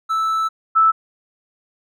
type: tone pair in turn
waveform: triangle / sine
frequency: 1315 / 1315 Hz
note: E6 / E6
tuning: -5 / -5 cents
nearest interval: unison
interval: 0 cents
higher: neither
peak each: -15 / -10 dBFS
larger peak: second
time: 0.09-0.49 / 0.75-0.92 s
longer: first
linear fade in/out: 20 ms
effects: none